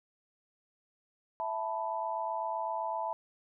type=chord; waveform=sine; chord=E suspended fourth; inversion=none; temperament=equal; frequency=659.3 / 880 / 987.8 Hz; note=E5 / A5 / B5; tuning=0 / 0 / 0 cents; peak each=-37 / -35 / -37 dBFS; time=1.4-3.13 s; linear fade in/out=0 ms; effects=none